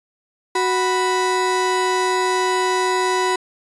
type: tone pair together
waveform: 35% pulse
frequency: 370 / 987.1 Hz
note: F#4 / B5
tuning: 0 / -1 cents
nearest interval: octave + perfect fourth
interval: 1699 cents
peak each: -18 dBFS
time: 0.55-3.36 s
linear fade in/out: 5 ms
effects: resampled to 22050 Hz